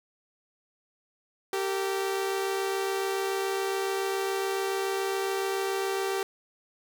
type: tone pair together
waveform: sawtooth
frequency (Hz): 389 / 456.1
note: G4 / A#4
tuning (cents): -13 / -38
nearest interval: minor third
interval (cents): 275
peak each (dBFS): -24 / -31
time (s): 1.53-6.23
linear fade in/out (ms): 2
effects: none